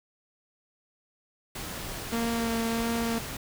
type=noise; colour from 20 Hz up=pink; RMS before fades=-37 dBFS; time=1.55-3.37 s; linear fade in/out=5 ms
type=tone with vibrato; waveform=sawtooth; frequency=230 Hz; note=A#3; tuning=23 cents flat; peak=-23 dBFS; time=2.12-3.19 s; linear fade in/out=10 ms; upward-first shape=sine; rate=1.5 Hz; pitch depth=14 cents each way
effects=none